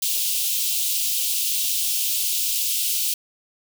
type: high-pass noise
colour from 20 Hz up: white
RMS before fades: -23 dBFS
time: 0.02-3.14 s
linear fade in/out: 5 ms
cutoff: 2700 Hz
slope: 48 dB/octave
effects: none